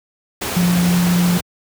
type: tone in noise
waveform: sine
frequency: 176.2 Hz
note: F3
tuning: 16 cents sharp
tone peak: -12 dBFS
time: 0.56-1.38 s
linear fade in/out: 10 ms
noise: pink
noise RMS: -22 dBFS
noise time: 0.41-1.41 s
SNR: +7 dB
effects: high-pass 100 Hz 12 dB/octave